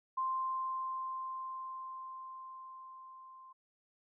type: tone with level ramp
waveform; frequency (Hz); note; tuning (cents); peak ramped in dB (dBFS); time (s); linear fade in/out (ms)
sine; 1046.5; C6; 0; -31 to -52; 0.17-3.53; 10
effects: none

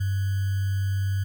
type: tone with sample-and-hold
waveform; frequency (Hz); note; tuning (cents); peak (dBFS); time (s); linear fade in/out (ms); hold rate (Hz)
sine; 97.1; G2; -16; -22; 0-1.24; 10; 1575
effects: none

